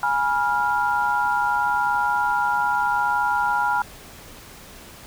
sine chord, F diminished, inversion first, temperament equal with one note detuned, 830.6 / 971.4 / 1396.9 Hz, Ab5 / Cb6 / F6, 0 / -29 / 0 cents, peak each -23 dBFS, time 0.03-3.82 s, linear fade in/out 2 ms, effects pink hiss -43 dBFS RMS until 5.06 s

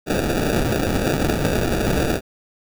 violet noise with sample-and-hold, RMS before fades -20 dBFS, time 0.06-2.21 s, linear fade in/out 50 ms, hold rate 1050 Hz, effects none

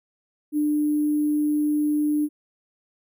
sine tone with sample-and-hold, 298.4 Hz, D4, 28 cents sharp, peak -19 dBFS, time 0.52-2.29 s, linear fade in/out 50 ms, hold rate 11025 Hz, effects none

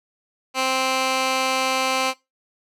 15% pulse tone with band-pass filter, 261.6 Hz, C4, in tune, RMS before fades -22 dBFS, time 0.54-2.14 s, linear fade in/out 50 ms, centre 3000 Hz, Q 0.51, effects noise-tail reverb RT60 0.2 s tail -19 dB re dry

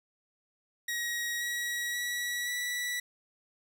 sawtooth tone with pitch steps, 1897 / 1915.7 / 1934.6 / 1953.7 Hz, A#6 / A#6 / B6 / B6, +30 / +47 / -36 / -19 cents, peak -28 dBFS, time 0.88-3 s, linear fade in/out 5 ms, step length 530 ms, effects none

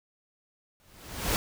pink noise with exponential growth, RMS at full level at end -24 dBFS, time 0.8-1.36 s, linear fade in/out 0 ms, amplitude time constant 120 ms, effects none

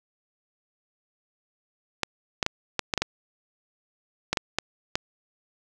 clicks, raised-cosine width 0.2 ms, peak -6 dBFS, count 11, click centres 2.033 / 2.428 / 2.464 / 2.793 / 2.938 / 2.977 / 3.02 / 4.33 / 4.372 / 4.586 / 4.955 s, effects none

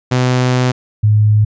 sawtooth / sine tone pair in turn, 126.3 / 106.21 Hz, B2 / G#2, +39 / +39 cents, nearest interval minor third, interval 300 cents, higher first, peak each -7 dBFS, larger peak neither, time 0.11-0.72 / 1.03-1.45 s, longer first, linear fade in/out 10 ms, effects resampled to 16000 Hz

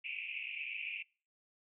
white band-pass noise, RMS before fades -42 dBFS, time 0.04-1.03 s, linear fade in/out 10 ms, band 2300 to 2700 Hz, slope 96 dB/octave, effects noise-tail reverb RT60 0.4 s tail -25 dB re dry

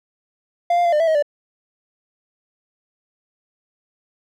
triangle tone with pitch steps, 695 / 700 / 687 / 601 / 659 / 633 / 585 Hz, F5 / F5 / F5 / D5 / E5 / D#5 / D5, -9 / +4 / -29 / +40 / -1 / +30 / -7 cents, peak -12 dBFS, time 0.7-1.225 s, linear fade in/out 5 ms, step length 75 ms, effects none

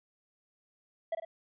triangle tone with echo, 659.3 Hz, E5, in tune, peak -27 dBFS, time 1.12-1.15 s, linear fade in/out 5 ms, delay 50 ms, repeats 2, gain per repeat -6 dB, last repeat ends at 1.25 s, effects resampled to 8000 Hz

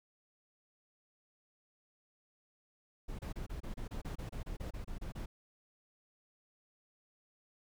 brown noise bursts, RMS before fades -41 dBFS, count 16, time 3.08-5.26 s, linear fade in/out 10 ms, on 110 ms, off 28 ms, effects none

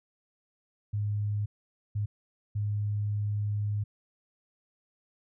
sine tone bursts at uneven times, 103.83 Hz, G#2, in tune, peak -27 dBFS, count 3, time 0.93-1.46 / 1.95-2.06 / 2.55-3.84 s, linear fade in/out 10 ms, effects none

